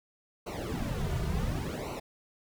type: noise with flanger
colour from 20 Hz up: brown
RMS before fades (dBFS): -33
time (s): 0.46-2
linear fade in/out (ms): 10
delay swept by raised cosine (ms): 0.58 to 3.78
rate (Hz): 0.69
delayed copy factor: -0.95
effects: none